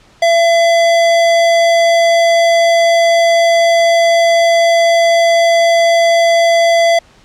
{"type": "tone", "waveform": "square", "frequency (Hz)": 674, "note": "E5", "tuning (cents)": 38, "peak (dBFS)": -8, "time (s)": [0.22, 6.99], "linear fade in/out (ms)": 5, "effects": ["pink hiss -46 dBFS RMS until 7.24 s", "low-pass 6000 Hz 12 dB/octave"]}